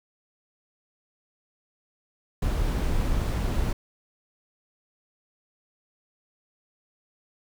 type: noise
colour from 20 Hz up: brown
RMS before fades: -25 dBFS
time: 2.42-3.73 s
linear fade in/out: 5 ms
effects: none